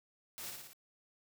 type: noise with echo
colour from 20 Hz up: white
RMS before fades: -45 dBFS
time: 0.38-0.5 s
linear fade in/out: 0 ms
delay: 58 ms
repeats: 4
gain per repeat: -3 dB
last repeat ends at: 0.732 s
effects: none